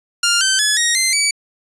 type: tone with pitch steps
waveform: 10% pulse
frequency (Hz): 1400 / 1544.5 / 1703.8 / 1879.6 / 2074 / 2287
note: F6 / G6 / G#6 / A#6 / C7 / D7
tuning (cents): +4 / -26 / +44 / +14 / -16 / -47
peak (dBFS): -4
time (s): 0.23-1.31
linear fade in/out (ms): 5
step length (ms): 180
effects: resampled to 22050 Hz